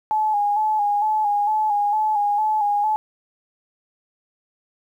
sine tone with vibrato, 841 Hz, G#5, 22 cents sharp, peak -17 dBFS, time 0.11-2.96 s, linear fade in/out 0 ms, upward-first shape square, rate 2.2 Hz, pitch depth 41 cents each way, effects 9-bit

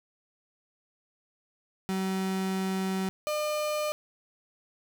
35% pulse tone pair in turn, 190 / 603.2 Hz, F#3 / D5, +46 / +46 cents, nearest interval octave + minor sixth, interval 2000 cents, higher second, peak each -26 dBFS, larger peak neither, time 1.89-3.09 / 3.27-3.92 s, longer first, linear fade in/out 0 ms, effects none

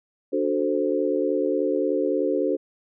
sine chord, D dominant seventh, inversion none, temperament equal, 293.7 / 370 / 440 / 523.3 Hz, D4 / F#4 / A4 / C5, 0 / 0 / 0 / 0 cents, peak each -26 dBFS, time 0.32-2.57 s, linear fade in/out 20 ms, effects none

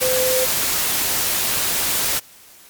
sine tone in noise, 512 Hz, C5, 38 cents flat, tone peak -18 dBFS, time 0.01-0.46 s, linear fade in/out 20 ms, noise white, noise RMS -20 dBFS, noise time 0-2.2 s, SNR -1 dB, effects white hiss -46 dBFS RMS until 2.69 s + MP3 96 kbps

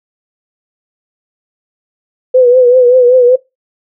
sine tone with vibrato, 498.9 Hz, B4, 17 cents sharp, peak -3 dBFS, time 2.34-3.36 s, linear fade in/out 10 ms, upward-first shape triangle, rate 5.2 Hz, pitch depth 72 cents each way, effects noise-tail reverb RT60 0.2 s tail -19 dB re dry

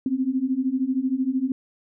sine beating tone pair, 253.4 / 266.4 Hz, B3 / C4, +45 / +31 cents, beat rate 13 Hz, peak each -25 / -23 dBFS, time 0.06-1.52 s, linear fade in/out 2 ms, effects none

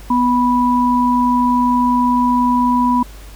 sine tone pair together, 246.9 / 983.6 Hz, B3 / B5, 0 / -7 cents, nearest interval 2 octaves, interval 2393 cents, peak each -14 dBFS, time 0.1-3.03 s, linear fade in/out 5 ms, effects added 50 Hz sine -34 dBFS peak until 3.35 s + pink hiss -42 dBFS RMS until 3.35 s

